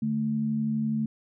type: tone pair together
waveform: sine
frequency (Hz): 147.88 / 220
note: D3 / A3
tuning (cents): +12 / 0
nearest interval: perfect fifth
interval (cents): 688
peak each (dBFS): -32 / -25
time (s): 0.02-1.06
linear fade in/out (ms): 5
effects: none